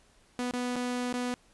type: tone with dropouts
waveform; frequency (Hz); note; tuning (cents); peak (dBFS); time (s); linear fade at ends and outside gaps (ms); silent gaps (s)
sawtooth; 246.9; B3; 0; -26; 0.39-1.34; 0; 0.51-0.536 / 0.757-0.764 / 1.127-1.14
effects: pink hiss -63 dBFS RMS until 1.53 s + resampled to 24000 Hz